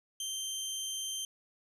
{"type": "tone", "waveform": "20% pulse", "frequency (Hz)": 3136, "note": "G7", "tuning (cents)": 0, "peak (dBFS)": -30, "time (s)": [0.2, 1.25], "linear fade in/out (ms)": 2, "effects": ["resampled to 32000 Hz"]}